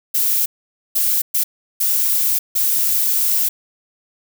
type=noise bursts at uneven times; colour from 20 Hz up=violet; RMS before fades=-17 dBFS; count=5; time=0.14-0.46 / 0.95-1.22 / 1.34-1.44 / 1.8-2.39 / 2.55-3.49 s; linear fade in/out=10 ms; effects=none